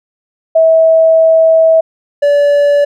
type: tone pair in turn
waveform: sine / triangle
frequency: 648 / 576.1 Hz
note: E5 / D5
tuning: -30 / -33 cents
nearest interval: major second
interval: 203 cents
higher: first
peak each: -4 dBFS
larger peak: neither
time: 0.55-1.81 / 2.22-2.85 s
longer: first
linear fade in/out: 10 ms
effects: none